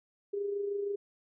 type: tone with amplitude modulation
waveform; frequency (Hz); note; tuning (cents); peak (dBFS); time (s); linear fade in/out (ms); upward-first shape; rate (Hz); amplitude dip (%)
sine; 403.8; G#4; -49; -29; 0.33-0.96; 10; sine; 26.3; 45
effects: none